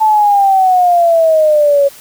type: exponential sweep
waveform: sine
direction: down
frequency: 880 to 554.4 Hz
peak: -6 dBFS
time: 0-1.89 s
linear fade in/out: 20 ms
effects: white hiss -37 dBFS RMS until 2 s